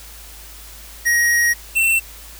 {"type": "tone pair in turn", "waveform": "square", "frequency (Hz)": [1889, 2694], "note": ["A#6", "E7"], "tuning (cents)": [22, 37], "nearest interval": "tritone", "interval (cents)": 615, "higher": "second", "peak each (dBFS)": -14, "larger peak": "neither", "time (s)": [[1.05, 1.54], [1.75, 2]], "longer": "first", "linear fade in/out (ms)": 20, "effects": ["added 53 Hz sine -40 dBFS peak until 2.39 s", "white hiss -40 dBFS RMS until 2.39 s"]}